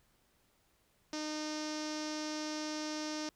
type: tone with low-pass filter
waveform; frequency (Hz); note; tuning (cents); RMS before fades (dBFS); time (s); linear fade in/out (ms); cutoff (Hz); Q
sawtooth; 306; D#4; -29; -39; 1.13-3.29; 2; 5600; 4.9
effects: pink hiss -72 dBFS RMS until 3.35 s